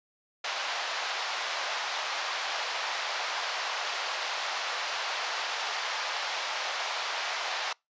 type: band-pass noise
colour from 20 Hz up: pink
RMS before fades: -33 dBFS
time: 0.44-7.73 s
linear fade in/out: 5 ms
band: 680 to 5400 Hz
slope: 24 dB/octave
effects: noise-tail reverb RT60 0.2 s tail -26 dB re dry + resampled to 16000 Hz